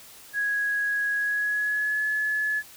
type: tone with pitch glide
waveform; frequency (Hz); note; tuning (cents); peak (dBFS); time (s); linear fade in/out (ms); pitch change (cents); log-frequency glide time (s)
sine; 1661.2 to 1710.9; G#6 to A6; 0 to -49; -23; 0.33-2.63; 50; +51; 1.16-2.05
effects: white hiss -48 dBFS RMS until 2.76 s